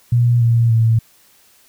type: tone with pitch steps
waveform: sine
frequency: 120 / 116.65 / 113.4 Hz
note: B2 / A#2 / A#2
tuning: -49 / +2 / -47 cents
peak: -10 dBFS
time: 0.12-0.99 s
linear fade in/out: 5 ms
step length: 290 ms
effects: white hiss -52 dBFS RMS until 1.68 s